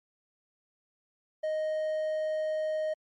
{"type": "tone", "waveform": "triangle", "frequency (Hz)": 622.3, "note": "D#5", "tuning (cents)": 0, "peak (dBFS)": -26, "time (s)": [1.43, 2.94], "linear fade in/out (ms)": 10, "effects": ["MP3 48 kbps"]}